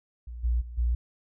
sine tone with level steps, 59.4 Hz, A#1, 33 cents sharp, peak -36 / -22 / -37 / -22 dBFS, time 0.27-0.95 s, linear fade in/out 5 ms, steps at 0.43 / 0.6 / 0.77 s, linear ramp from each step 20 ms, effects none

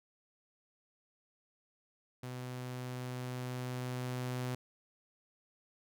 sawtooth tone with level ramp, 125.9 Hz, B2, 34 cents sharp, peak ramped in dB -37 to -31 dBFS, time 2.23-4.55 s, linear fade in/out 5 ms, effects none

